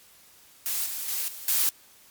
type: noise with level steps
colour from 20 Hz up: blue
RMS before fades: -28 / -33 / -29 / -40 / -23 dBFS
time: 0.66-1.69 s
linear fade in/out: 0 ms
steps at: 0.86 / 1.08 / 1.28 / 1.48 s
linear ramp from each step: 2 ms
effects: white hiss -55 dBFS RMS until 2.1 s + MP3 96 kbps